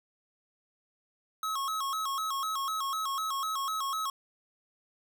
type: tone with vibrato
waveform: square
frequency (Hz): 1185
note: D6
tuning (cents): +15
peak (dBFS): -31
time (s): 1.43-4.1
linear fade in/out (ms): 2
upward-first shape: square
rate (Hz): 4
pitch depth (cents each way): 140
effects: none